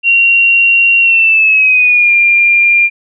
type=tone with pitch glide; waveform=sine; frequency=2752 to 2396 Hz; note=F7 to D7; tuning=-26 to +34 cents; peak=-5 dBFS; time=0.03-2.9 s; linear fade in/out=50 ms; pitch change=-240 cents; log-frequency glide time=1-2.13 s; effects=none